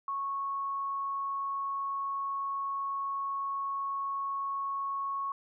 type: tone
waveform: sine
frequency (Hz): 1103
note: C#6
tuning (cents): -9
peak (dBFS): -31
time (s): 0.08-5.32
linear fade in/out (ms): 2
effects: none